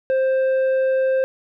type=tone with tanh clipping; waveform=sine; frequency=526 Hz; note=C5; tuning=9 cents sharp; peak=-17 dBFS; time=0.1-1.24 s; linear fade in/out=0 ms; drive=6 dB; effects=none